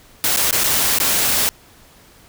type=noise with dropouts; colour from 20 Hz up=white; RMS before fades=-17 dBFS; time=0.24-1.49 s; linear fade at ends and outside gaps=0 ms; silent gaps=0.362-0.371 / 0.51-0.527 / 0.637-0.641 / 0.986-1.001 s; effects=pink hiss -48 dBFS RMS until 2.28 s